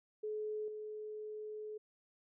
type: tone with level steps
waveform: sine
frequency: 427.2 Hz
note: G#4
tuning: 49 cents sharp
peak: -37 / -42 dBFS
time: 0.23-1.78 s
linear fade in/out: 10 ms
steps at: 0.68 s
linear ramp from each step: 2 ms
effects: none